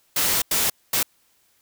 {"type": "noise bursts at uneven times", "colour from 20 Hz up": "white", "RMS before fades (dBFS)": -21, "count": 3, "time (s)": [[0.16, 0.42], [0.51, 0.7], [0.93, 1.03]], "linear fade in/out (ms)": 5, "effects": ["white hiss -63 dBFS RMS until 1.61 s"]}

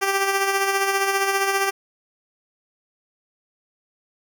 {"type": "tone with tremolo", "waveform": "10% pulse", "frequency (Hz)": 392, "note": "G4", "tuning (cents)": 0, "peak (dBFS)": -9, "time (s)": [0.01, 1.71], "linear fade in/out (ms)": 20, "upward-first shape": "sine", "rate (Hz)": 15, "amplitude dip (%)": 45, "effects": []}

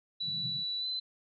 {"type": "tone with pitch glide", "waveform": "sine", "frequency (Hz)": [3948, 4036], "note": ["B7", "B7"], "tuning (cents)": [-1, 37], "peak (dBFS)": -32, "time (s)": [0.2, 1], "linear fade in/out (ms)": 10, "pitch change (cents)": 38, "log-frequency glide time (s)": [0.79, 0.87]}
{"type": "band-pass noise", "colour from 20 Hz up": "pink", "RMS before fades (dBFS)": -45, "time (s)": [0.22, 0.64], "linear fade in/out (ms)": 50, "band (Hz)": [130, 180], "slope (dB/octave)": 48}
{"effects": []}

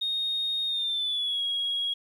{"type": "tone with pitch glide", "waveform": "sine", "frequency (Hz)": [3711, 3306], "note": ["A#7", "G#7"], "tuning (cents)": [-9, -9], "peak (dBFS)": -25, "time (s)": [0.01, 1.94], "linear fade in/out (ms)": 10, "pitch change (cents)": -200, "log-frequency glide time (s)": [0.66, 1.42], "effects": ["tanh soft clip ceiling -21 dBFS", "10-bit"]}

